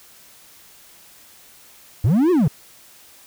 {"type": "linear two-way sweep", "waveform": "triangle", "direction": "up then down", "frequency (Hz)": [87.1, 376.9, 121.2], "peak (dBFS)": -11, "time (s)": [2.04, 2.48], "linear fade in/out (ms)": 5, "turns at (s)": 2.31, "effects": ["white hiss -48 dBFS RMS until 3.26 s"]}